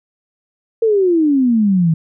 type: exponential sweep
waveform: sine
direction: down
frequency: 462.7 to 156.5 Hz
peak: -10 dBFS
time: 0.82-1.94 s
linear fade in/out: 5 ms
effects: none